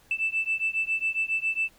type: beating tone pair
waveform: sine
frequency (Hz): 2642 / 2649.3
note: E7 / E7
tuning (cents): +3 / +8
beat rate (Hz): 7.3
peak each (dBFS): -27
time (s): 0.11-1.69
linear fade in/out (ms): 2
effects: tanh soft clip ceiling -18 dBFS + pink hiss -59 dBFS RMS until 1.78 s